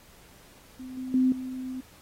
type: tone with level steps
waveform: sine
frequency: 257.4 Hz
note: C4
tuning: 28 cents flat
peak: -37 / -32 / -19 / -32 dBFS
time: 0.79-1.81 s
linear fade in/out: 10 ms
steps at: 0.97 / 1.14 / 1.32 s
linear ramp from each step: 2 ms
effects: pink hiss -55 dBFS RMS until 2.01 s + AAC 48 kbps